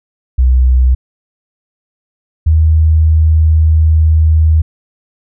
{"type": "tone pair in turn", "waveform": "sine", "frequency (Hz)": [63.5, 79.06], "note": ["B1", "D#2"], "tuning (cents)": [49, 28], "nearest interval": "major third", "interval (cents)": 379, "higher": "second", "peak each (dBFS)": -5, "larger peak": "neither", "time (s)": [[0.38, 0.95], [2.46, 4.62]], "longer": "second", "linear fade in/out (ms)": 10, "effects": []}